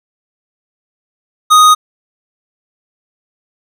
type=tone with hard clipping; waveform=sine; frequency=1244.5 Hz; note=D#6; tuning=in tune; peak=-5 dBFS; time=1.5-1.75 s; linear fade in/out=20 ms; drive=16 dB; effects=none